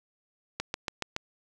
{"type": "click train", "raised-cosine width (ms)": 0.2, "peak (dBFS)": -13, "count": 5, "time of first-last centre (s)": [0.6, 1.164], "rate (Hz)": 7.09, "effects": []}